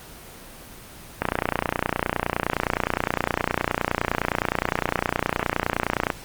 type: click train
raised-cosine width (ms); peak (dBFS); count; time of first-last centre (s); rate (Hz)
0.5; -5; 146; 1.22-6.102; 29.7
effects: pink hiss -42 dBFS RMS until 6.24 s + Opus 24 kbps